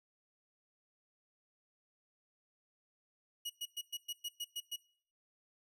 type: tone bursts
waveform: sawtooth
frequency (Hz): 2900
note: F#7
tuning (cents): -35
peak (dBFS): -35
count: 9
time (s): 3.45-4.762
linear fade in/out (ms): 10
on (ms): 48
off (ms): 110
effects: noise-tail reverb RT60 0.6 s tail -22 dB re dry